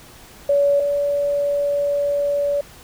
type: tone pair in turn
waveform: sine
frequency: 568 / 572.9 Hz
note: C#5 / D5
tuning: +42 / -43 cents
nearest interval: unison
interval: 15 cents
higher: second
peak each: -13 / -17 dBFS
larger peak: first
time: 0.49-0.8 / 0.8-2.61 s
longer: second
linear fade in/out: 5 ms
effects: pink hiss -44 dBFS RMS until 2.83 s